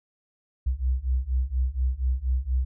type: beating tone pair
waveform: sine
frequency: 61.8 / 66 Hz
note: B1 / C2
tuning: +2 / +16 cents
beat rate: 4.2 Hz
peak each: -26 / -25 dBFS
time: 0.66-2.65 s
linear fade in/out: 10 ms
effects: none